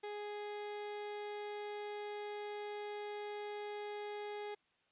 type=tone; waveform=30% pulse; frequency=415.3 Hz; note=G#4; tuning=in tune; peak=-39 dBFS; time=0.03-4.55 s; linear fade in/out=10 ms; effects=white hiss -75 dBFS RMS until 4.91 s + resampled to 8000 Hz